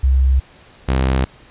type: tone pair in turn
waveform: sine / sawtooth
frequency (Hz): 65.9 / 65.44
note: C2 / C2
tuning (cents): +13 / +1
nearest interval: unison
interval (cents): 12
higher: first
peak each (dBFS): -10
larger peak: neither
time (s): 0.03-0.4 / 0.88-1.25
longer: neither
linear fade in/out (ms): 10
effects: pink hiss -46 dBFS RMS until 1.5 s + resampled to 8000 Hz

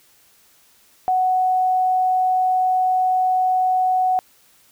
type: tone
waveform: sine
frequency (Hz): 742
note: F#5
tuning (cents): +5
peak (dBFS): -15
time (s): 1.08-4.19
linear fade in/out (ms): 0
effects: white hiss -55 dBFS RMS until 4.71 s

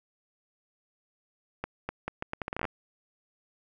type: accelerating click train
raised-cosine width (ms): 0.5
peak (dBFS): -17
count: 14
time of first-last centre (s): 1.64-2.652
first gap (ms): 250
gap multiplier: 0.76
effects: none

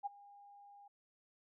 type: tone with ADSR envelope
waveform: sine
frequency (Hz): 810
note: G#5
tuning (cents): -43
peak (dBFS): -34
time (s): 0.03-0.88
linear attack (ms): 31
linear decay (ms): 17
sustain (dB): -22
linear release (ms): 6
effects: none

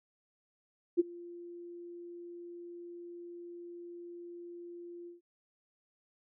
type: tone with ADSR envelope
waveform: sine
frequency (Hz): 346.6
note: F4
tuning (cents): -13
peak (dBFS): -20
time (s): 0.97-5.21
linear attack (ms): 27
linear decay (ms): 22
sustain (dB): -24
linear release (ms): 140
effects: none

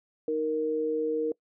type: tone pair together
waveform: sine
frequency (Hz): 311.1 / 466.7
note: D#4 / A#4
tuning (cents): 0 / +2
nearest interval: perfect fifth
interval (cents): 702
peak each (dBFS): -32 / -26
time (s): 0.28-1.32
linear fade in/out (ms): 2
effects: noise-tail reverb RT60 0.1 s tail -24 dB re dry

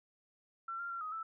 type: tone with pitch steps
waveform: sine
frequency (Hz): 1349 / 1389 / 1368 / 1256 / 1320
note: E6 / F6 / F6 / D#6 / E6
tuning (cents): +40 / -10 / -36 / +16 / +2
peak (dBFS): -38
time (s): 0.68-1.23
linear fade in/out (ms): 5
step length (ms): 110
effects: none

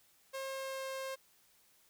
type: tone with pitch glide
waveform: sawtooth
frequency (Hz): 536 to 532.3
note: C5 to C5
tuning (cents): +42 to +30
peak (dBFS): -35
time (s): 0.33-1.16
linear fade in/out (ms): 20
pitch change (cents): -12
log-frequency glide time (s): 0.51-0.87
effects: white hiss -68 dBFS RMS until 1.89 s

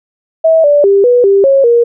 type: tone with pitch steps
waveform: sine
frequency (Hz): 647 / 582 / 396.7 / 489.1 / 395.1 / 546 / 472.1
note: E5 / D5 / G4 / B4 / G4 / C#5 / A#4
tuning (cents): -32 / -16 / +21 / -17 / +14 / -26 / +22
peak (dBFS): -4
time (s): 0.44-1.84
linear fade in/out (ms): 10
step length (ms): 200
effects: none

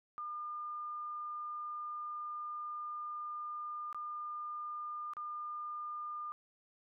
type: tone with dropouts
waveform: sine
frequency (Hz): 1207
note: D6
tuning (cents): +47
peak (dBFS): -39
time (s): 0.18-6.32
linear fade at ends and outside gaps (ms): 0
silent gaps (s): 3.928-3.946 / 5.135-5.168
effects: none

